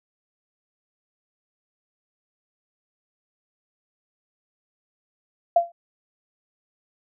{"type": "tone with exponential decay", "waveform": "sine", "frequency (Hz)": 686, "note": "F5", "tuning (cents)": -31, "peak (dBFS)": -10, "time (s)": [5.56, 5.72], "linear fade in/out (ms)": 5, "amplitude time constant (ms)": 33, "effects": []}